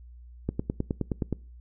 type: click train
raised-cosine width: 3 ms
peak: -14 dBFS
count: 9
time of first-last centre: 0.49-1.327 s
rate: 9.56 Hz
effects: noise-tail reverb RT60 0.4 s tail -24 dB re dry + added 60 Hz sine -45 dBFS peak until 1.6 s